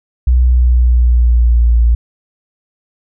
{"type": "tone with pitch glide", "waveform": "sine", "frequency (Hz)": [62.1, 57.94], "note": ["B1", "A#1"], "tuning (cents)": [10, -10], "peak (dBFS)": -6, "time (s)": [0.27, 1.95], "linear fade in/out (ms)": 5, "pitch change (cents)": -120, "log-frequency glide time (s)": [0.42, 1.81], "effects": []}